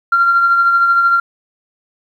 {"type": "tone with tremolo", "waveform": "sine", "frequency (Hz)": 1380, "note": "F6", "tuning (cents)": -21, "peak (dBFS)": -6, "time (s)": [0.12, 1.2], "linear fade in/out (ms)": 5, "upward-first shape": "triangle", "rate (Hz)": 13, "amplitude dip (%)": 45, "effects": ["tanh soft clip ceiling -3 dBFS", "8-bit"]}